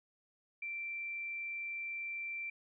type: tone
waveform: sine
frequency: 2349 Hz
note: D7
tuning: in tune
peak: -38 dBFS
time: 0.62-2.5 s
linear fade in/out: 5 ms
effects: none